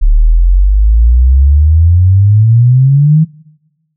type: exponential sweep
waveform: sine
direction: up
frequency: 35.45 to 160.7 Hz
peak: -3 dBFS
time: 0.01-3.25 s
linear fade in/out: 20 ms
effects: noise-tail reverb RT60 1.0 s tail -23 dB re dry